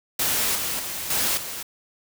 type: noise with level steps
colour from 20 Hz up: white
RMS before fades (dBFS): -23 / -27 / -31 / -23 / -33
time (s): 0.19-1.63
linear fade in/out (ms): 5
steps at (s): 0.55 / 0.79 / 1.1 / 1.37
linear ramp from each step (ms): 5
effects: none